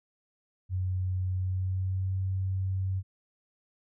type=tone with pitch glide; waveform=sine; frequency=92.5 to 94.83 Hz; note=F#2 to F#2; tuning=0 to +43 cents; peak=-27 dBFS; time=0.69-3.03 s; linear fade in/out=50 ms; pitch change=+43 cents; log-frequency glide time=1.32-2.17 s; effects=none